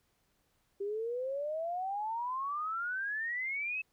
sine exponential sweep, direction up, 392 to 2621 Hz, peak -33 dBFS, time 0.8-3.82 s, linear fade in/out 10 ms, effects pink hiss -75 dBFS RMS until 3.92 s

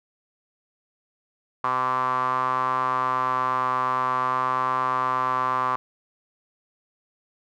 sawtooth tone with band-pass filter, 128.5 Hz, C3, 31 cents flat, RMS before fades -24 dBFS, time 1.64-5.76 s, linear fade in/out 0 ms, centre 1100 Hz, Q 8.7, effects none

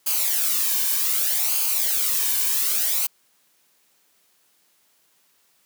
blue noise with flanger, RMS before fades -22 dBFS, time 0.06-3.07 s, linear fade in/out 10 ms, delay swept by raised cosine 0.53 to 1.53 ms, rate 0.65 Hz, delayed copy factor -0.65, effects white hiss -63 dBFS RMS until 5.65 s + high-pass 150 Hz 12 dB/octave

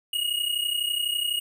square tone pair together, 2864 / 2896 Hz, F7 / F#7, +43 / -38 cents, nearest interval unison, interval 19 cents, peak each -28 dBFS, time 0.13-1.4 s, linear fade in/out 5 ms, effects none

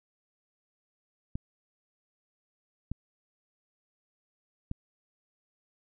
clicks, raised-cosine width 5 ms, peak -21 dBFS, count 3, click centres 1.355 / 2.916 / 4.714 s, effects none

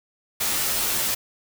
white noise with comb filter, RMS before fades -24 dBFS, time 0.4-1.15 s, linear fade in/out 10 ms, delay 12 ms, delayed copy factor -0.85, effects none

